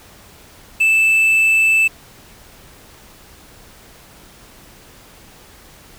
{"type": "tone with quantisation", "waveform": "triangle", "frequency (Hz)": 2637, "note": "E7", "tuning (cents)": 0, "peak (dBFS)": -9, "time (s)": [0.8, 1.88], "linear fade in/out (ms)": 10, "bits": 6, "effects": ["pink hiss -44 dBFS RMS until 5.98 s"]}